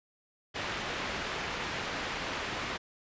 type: low-pass noise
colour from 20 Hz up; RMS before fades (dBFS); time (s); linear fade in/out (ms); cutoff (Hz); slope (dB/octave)
white; -36; 0.54-2.78; 20; 2500; 12
effects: resampled to 16000 Hz